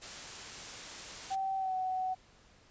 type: noise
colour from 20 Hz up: white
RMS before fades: -44 dBFS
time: 0.01-1.36 s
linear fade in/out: 20 ms
type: tone with pitch glide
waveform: sine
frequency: 771 to 747.3 Hz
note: G5 to F#5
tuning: -29 to +17 cents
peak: -31 dBFS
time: 1.3-2.15 s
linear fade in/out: 20 ms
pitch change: -54 cents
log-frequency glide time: 1.57-1.74 s
effects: pink hiss -62 dBFS RMS until 2.7 s + resampled to 16000 Hz